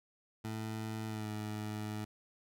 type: tone with pitch glide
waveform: 20% pulse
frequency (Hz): 110 to 106.56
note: A2 to G#2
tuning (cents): 0 to +45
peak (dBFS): -33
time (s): 0.44-2.05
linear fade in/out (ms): 10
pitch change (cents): -55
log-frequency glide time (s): 1.07-1.28
effects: none